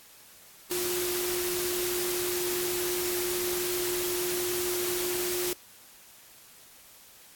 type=tone in noise; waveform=sine; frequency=357.1 Hz; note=F4; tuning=39 cents sharp; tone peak=-30 dBFS; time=0.71-5.53 s; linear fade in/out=2 ms; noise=white; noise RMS=-32 dBFS; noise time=0.71-5.53 s; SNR=-1 dB; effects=white hiss -53 dBFS RMS until 7.35 s + AAC 64 kbps